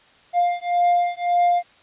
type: beating tone pair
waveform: triangle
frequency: 702 / 703.8 Hz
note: F5 / F5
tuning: +9 / +13 cents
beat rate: 1.8 Hz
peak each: -18 dBFS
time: 0.33-1.63 s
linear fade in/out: 50 ms
effects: white hiss -53 dBFS RMS until 1.82 s + resampled to 8000 Hz